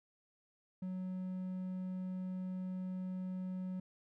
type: tone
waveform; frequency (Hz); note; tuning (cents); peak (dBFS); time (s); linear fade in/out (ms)
triangle; 185; F#3; 0; -36; 0.82-3.8; 5
effects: none